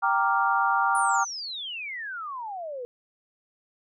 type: chord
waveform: sine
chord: G minor seventh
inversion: none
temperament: equal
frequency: 784 / 932.3 / 1174.7 / 1396.9 Hz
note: G5 / Bb5 / D6 / F6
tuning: 0 / 0 / 0 / 0 cents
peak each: -26 dBFS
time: 0.02-1.25 s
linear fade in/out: 20 ms
type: exponential sweep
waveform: sine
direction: down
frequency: 10000 to 472 Hz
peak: -32 dBFS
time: 0.95-2.85 s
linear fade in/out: 0 ms
effects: none